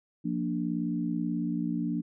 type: chord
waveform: sine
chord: Bb major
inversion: second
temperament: equal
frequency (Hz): 174.61 / 233.1 / 293.7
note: F3 / Bb3 / D4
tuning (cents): 0 / 0 / 0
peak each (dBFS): -32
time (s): 0.24-2.02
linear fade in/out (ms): 20
effects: none